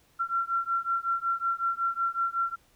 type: beating tone pair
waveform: sine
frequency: 1361 / 1366.4 Hz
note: F6 / F6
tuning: -45 / -38 cents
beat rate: 5.4 Hz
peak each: -29 dBFS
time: 0.19-2.56 s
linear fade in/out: 20 ms
effects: pink hiss -64 dBFS RMS until 2.75 s